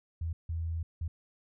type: tone bursts at uneven times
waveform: sine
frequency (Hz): 82.41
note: E2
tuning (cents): 0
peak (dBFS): -31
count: 3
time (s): 0.21-0.33 / 0.49-0.83 / 1.01-1.08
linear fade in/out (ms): 5
effects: none